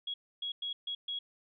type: tone bursts at uneven times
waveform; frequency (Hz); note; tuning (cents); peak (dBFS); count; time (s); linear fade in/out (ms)
sine; 3322; G#7; 0; -34; 5; 0.07-0.14 / 0.42-0.52 / 0.62-0.73 / 0.87-0.95 / 1.08-1.19; 5
effects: none